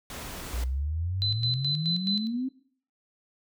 pink noise, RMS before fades -39 dBFS, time 0.1-0.64 s, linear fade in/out 2 ms
sine exponential sweep, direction up, 57 to 268.3 Hz, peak -27 dBFS, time 0.53-2.49 s, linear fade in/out 10 ms
sine tone with tremolo, 4028 Hz, B7, 33 cents sharp, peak -25 dBFS, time 1.22-2.27 s, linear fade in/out 0 ms, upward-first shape square, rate 4.7 Hz, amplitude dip 70%
effects noise-tail reverb RT60 0.5 s tail -17 dB re dry

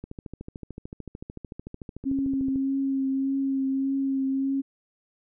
click train, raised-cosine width 3 ms, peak -24 dBFS, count 35, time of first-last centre 0.04-2.559 s, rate 13.5 Hz
sine tone with vibrato, 270 Hz, C#4, 45 cents flat, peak -23 dBFS, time 2.05-4.62 s, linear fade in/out 20 ms, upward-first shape triangle, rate 1.7 Hz, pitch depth 20 cents each way
effects none

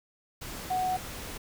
sine tone in noise, 740 Hz, F#5, in tune, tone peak -26 dBFS, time 0.7-0.97 s, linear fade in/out 10 ms, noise pink, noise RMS -40 dBFS, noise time 0.41-1.38 s, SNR +11 dB, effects none

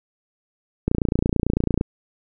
click train, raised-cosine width 3 ms, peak -6 dBFS, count 28, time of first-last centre 0.88-1.811 s, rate 29 Hz, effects none

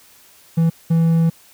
triangle tone bursts at uneven times, 164.81 Hz, E3, in tune, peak -10 dBFS, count 2, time 0.57-0.7 / 0.9-1.3 s, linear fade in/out 10 ms, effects white hiss -49 dBFS RMS until 1.53 s

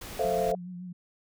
pink noise, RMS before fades -41 dBFS, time 0.01-0.52 s, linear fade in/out 5 ms
sine chord, F major seventh, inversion first, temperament equal, 440 / 523.3 / 659.3 / 698.5 Hz, A4 / C5 / E5 / F5, 0 / 0 / 0 / 0 cents, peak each -30 dBFS, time 0.19-0.55 s, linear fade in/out 5 ms
sine tone with vibrato, 179.4 Hz, F3, 47 cents sharp, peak -37 dBFS, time 0.24-0.93 s, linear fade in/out 10 ms, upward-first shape sine, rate 7.1 Hz, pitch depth 39 cents each way
effects none

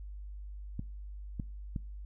clicks, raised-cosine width 5 ms, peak -23 dBFS, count 3, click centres 0.794 / 1.398 / 1.762 s, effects noise-tail reverb RT60 0.4 s tail -24 dB re dry + added 50 Hz sine -41 dBFS peak until 2.05 s

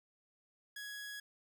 sawtooth tone, 1669 Hz, G#6, 8 cents sharp, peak -40 dBFS, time 0.76-1.2 s, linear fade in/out 5 ms, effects none

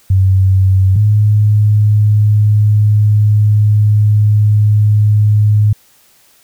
sine tone pair in turn, 95.4 / 105.36 Hz, G2 / G#2, -47 / +25 cents, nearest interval major second, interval 172 cents, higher second, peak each -6 dBFS, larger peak neither, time 0.1-0.96 / 0.96-5.73 s, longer second, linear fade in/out 5 ms, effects white hiss -49 dBFS RMS until 6.43 s

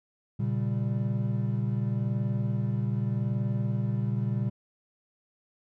triangle chord, G diminished, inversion first, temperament equal with one note detuned, 117.76 / 138.59 / 196 Hz, Bb2 / Db3 / G3, +18 / 0 / 0 cents, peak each -26 / -30 / -30 dBFS, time 0.39-4.5 s, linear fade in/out 10 ms, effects none

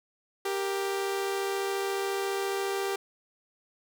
sawtooth tone pair together, 393 / 467.4 Hz, G4 / A#4, +4 / +5 cents, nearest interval minor third, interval 301 cents, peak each -25 / -33 dBFS, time 0.45-2.96 s, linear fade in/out 5 ms, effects none

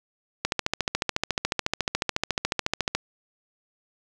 click train, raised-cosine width 0.2 ms, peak -6 dBFS, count 36, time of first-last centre 0.45-2.95 s, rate 14 Hz, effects none

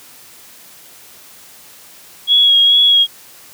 sine tone with vibrato, 3319 Hz, G#7, 2 cents flat, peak -7 dBFS, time 2.27-3.07 s, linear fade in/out 50 ms, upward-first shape sine, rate 2.3 Hz, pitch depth 24 cents each way, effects white hiss -41 dBFS RMS until 3.53 s + high-pass 80 Hz 12 dB/octave

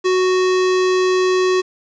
square tone, 370 Hz, F#4, in tune, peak -14 dBFS, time 0.04-1.62 s, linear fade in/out 20 ms, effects resampled to 16000 Hz + 7-bit

